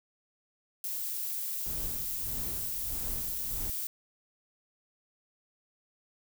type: noise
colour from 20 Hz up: violet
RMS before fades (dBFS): -35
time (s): 0.84-3.87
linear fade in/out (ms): 2
type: noise with tremolo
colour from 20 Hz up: brown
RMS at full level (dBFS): -39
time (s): 1.66-3.7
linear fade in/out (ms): 2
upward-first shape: sine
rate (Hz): 1.6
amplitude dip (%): 80
effects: none